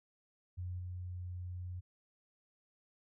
sine tone with level steps, 89.9 Hz, F#2, 49 cents flat, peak -38 / -40 dBFS, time 0.57-1.81 s, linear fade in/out 20 ms, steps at 0.79 s, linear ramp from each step 5 ms, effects none

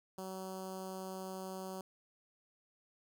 10% pulse tone with notch filter, 188.7 Hz, F#3, 34 cents sharp, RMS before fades -44 dBFS, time 0.18-1.81 s, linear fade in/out 2 ms, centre 2300 Hz, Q 0.59, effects none

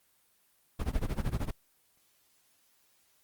brown noise with tremolo, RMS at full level -28 dBFS, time 0.79-1.51 s, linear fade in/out 10 ms, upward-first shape sine, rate 13 Hz, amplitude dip 90%, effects white hiss -69 dBFS RMS until 3.23 s + Opus 24 kbps

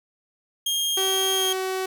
sawtooth tone, 3229 Hz, G#7, 49 cents flat, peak -19 dBFS, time 0.66-1.53 s, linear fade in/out 5 ms
sawtooth tone with pitch glide, 382.2 to 376.9 Hz, G4 to F#4, -44 to +32 cents, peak -21 dBFS, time 0.97-1.86 s, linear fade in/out 5 ms, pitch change -24 cents, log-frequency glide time 1.35-1.46 s
effects none

